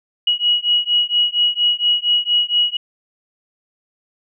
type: beating tone pair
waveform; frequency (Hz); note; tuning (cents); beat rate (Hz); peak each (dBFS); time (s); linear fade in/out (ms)
sine; 2907 / 2911.3; F#7 / F#7; -31 / -29; 4.3; -17; 0.27-2.77; 5
effects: none